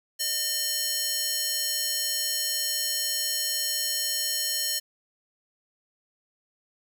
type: tone with high-pass filter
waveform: square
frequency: 607 Hz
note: D#5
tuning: 43 cents flat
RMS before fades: -28 dBFS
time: 0.19-4.8 s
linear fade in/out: 20 ms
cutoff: 4500 Hz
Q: 0.85
effects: 9-bit